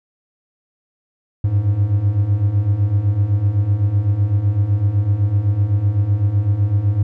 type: beating tone pair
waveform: triangle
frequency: 96.4 / 104.3 Hz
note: G2 / G#2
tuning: -28 / +8 cents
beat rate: 7.9 Hz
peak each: -18 / -13 dBFS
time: 1.44-7.03 s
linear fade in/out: 5 ms
effects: none